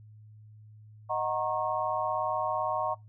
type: chord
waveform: sine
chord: D# minor seventh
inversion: none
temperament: equal with one note detuned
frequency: 622.3 / 740 / 932.3 / 1087.8 Hz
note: D#5 / F#5 / A#5 / C#6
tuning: 0 / 0 / 0 / -33 cents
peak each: -33 dBFS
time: 1.09-2.95 s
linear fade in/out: 20 ms
effects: noise-tail reverb RT60 0.2 s tail -22 dB re dry + added 107 Hz sine -49 dBFS peak until 3.08 s